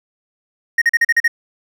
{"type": "tone bursts", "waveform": "triangle", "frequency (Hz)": 1864.7, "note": "A#6", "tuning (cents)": 0, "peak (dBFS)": -8, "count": 7, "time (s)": [0.78, 1.279], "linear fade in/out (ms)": 5, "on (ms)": 37, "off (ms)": 40, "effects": []}